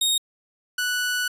sawtooth tone pair in turn, 3729 / 1479.9 Hz, A#7 / F#6, 0 / 0 cents, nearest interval octave + major third, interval 1600 cents, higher first, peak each -16 / -19 dBFS, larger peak first, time 0.01-0.18 / 0.78-1.28 s, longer second, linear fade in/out 5 ms, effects resampled to 32000 Hz

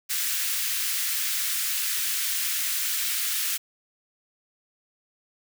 white high-pass noise, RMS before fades -27 dBFS, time 0.09-3.58 s, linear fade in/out 20 ms, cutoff 1500 Hz, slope 24 dB/octave, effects none

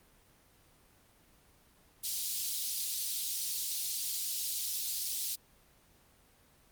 pink high-pass noise, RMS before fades -35 dBFS, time 2.03-5.36 s, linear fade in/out 20 ms, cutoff 3900 Hz, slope 24 dB/octave, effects pink hiss -64 dBFS RMS until 6.71 s + Opus 24 kbps

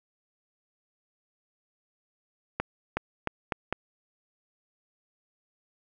accelerating click train, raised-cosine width 0.5 ms, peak -12 dBFS, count 5, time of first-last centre 2.6-3.726 s, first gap 370 ms, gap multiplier 0.82, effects none

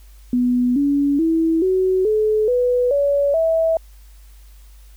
sine tone with pitch steps, 246.9 / 283.6 / 325.8 / 374.2 / 429.9 / 493.8 / 567.2 / 651.6 Hz, B3 / C#4 / E4 / F#4 / A4 / B4 / C#5 / E5, 0 / +40 / -20 / +20 / -40 / 0 / +40 / -20 cents, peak -14 dBFS, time 0.33-3.77 s, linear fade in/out 2 ms, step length 430 ms, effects added 50 Hz sine -41 dBFS peak until 4.96 s + white hiss -55 dBFS RMS until 4.96 s

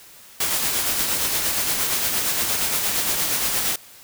white noise with tremolo, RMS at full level -21 dBFS, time 0.4-3.76 s, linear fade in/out 5 ms, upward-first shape sine, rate 8.6 Hz, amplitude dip 35%, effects white hiss -46 dBFS RMS until 4.03 s

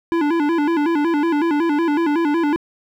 square tone with vibrato, 313.5 Hz, D#4, 13 cents sharp, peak -16 dBFS, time 0.12-2.56 s, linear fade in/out 0 ms, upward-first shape square, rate 5.4 Hz, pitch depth 120 cents each way, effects low-pass 2000 Hz 12 dB/octave + 8-bit

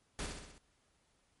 pink noise with echo, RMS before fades -39 dBFS, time 0.19-0.26 s, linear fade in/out 0 ms, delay 64 ms, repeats 5, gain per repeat -4 dB, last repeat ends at 0.58 s, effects pink hiss -74 dBFS RMS until 1.4 s + MP3 48 kbps

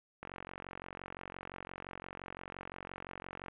click train, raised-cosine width 0.5 ms, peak -28 dBFS, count 150, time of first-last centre 0.23-3.483 s, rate 45.8 Hz, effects resampled to 8000 Hz + 10-bit

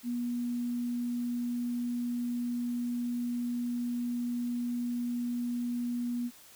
sine tone, 241.4 Hz, B3, 39 cents flat, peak -30 dBFS, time 0.03-6.31 s, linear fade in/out 50 ms, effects white hiss -55 dBFS RMS until 6.55 s

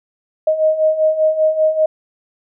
sine beating tone pair, 622.3 / 627.4 Hz, D#5 / D#5, 0 / +14 cents, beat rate 5.1 Hz, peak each -18 / -13 dBFS, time 0.47-1.86 s, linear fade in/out 5 ms, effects none

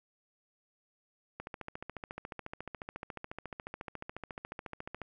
click train, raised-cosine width 0.5 ms, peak -25 dBFS, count 52, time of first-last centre 1.4-5.017 s, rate 14.1 Hz, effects none

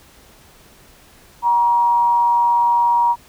sine tone with frequency modulation, 950 Hz, A#5, 33 cents sharp, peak -12 dBFS, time 1.42-3.16 s, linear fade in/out 50 ms, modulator 183 Hz, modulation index 0.23, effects pink hiss -48 dBFS RMS until 3.28 s

